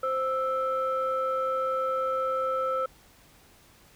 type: tone pair together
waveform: sine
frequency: 522.9 / 1318.5 Hz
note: C5 / E6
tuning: -1 / 0 cents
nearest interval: octave + major third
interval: 1601 cents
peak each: -27 dBFS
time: 0.03-2.86 s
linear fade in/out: 5 ms
effects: tanh soft clip ceiling -19 dBFS + pink hiss -57 dBFS RMS until 3.95 s